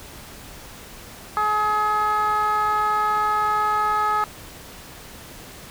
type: tone with band-pass filter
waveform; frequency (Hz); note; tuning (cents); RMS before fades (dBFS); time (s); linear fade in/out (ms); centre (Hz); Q
15% pulse; 423.4; G#4; +33; -21; 1.37-4.24; 0; 1100; 7.4
effects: pink hiss -41 dBFS RMS until 5.7 s